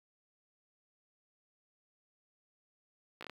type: slowing click train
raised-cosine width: 0.3 ms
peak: -28 dBFS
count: 5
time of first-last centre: 3.21-3.296 s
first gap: 15 ms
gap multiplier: 1.25
effects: high-pass 150 Hz 12 dB/octave + 9-bit